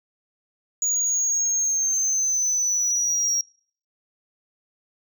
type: linear sweep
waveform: sine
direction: down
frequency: 6820 to 5630 Hz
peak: -17 dBFS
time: 0.82-3.41 s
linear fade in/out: 2 ms
effects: noise-tail reverb RT60 0.5 s tail -26 dB re dry + tanh soft clip ceiling -19 dBFS